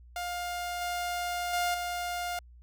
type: tone with level steps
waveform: sawtooth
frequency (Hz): 706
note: F5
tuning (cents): +19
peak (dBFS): -29 / -27 / -23 / -28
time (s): 0.16-2.39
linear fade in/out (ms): 2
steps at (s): 0.81 / 1.53 / 1.74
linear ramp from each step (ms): 5
effects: added 60 Hz sine -50 dBFS peak until 2.62 s